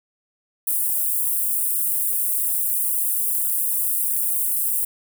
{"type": "high-pass noise", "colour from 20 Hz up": "white", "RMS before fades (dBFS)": -22, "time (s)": [0.67, 4.85], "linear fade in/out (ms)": 5, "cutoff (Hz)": 8800, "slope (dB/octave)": 48, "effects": []}